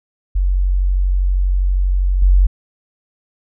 sine tone with level steps, 46.25 Hz, F#1, in tune, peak -12 / -7 dBFS, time 0.35-2.47 s, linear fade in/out 10 ms, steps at 2.22 s, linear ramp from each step 5 ms, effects none

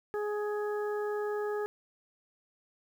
harmonic tone, 417.7 Hz, G#4, 10 cents sharp, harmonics 1 / 2 / 3 / 4, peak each -31 / -41 / -43 / -44 dBFS, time 0.14-1.66 s, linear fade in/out 0 ms, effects 10-bit

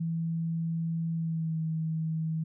sine tone with pitch glide, 164.81 to 160.03 Hz, E3 to D#3, 0 to +49 cents, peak -28 dBFS, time 0-2.44 s, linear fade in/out 10 ms, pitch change -51 cents, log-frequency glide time 1.13-1.6 s, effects none

